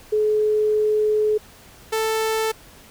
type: tone pair in turn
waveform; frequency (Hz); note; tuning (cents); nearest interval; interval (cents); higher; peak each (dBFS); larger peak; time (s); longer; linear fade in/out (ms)
sine / sawtooth; 426.6 / 441.4; G#4 / A4; +46 / +5; minor second; 59; second; -16; neither; 0.12-1.38 / 1.92-2.52; first; 10
effects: pink hiss -47 dBFS RMS until 2.9 s